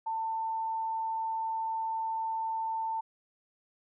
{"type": "tone", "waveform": "sine", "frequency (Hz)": 894, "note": "A5", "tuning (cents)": 27, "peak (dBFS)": -30, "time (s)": [0.06, 3.01], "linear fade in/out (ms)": 10, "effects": []}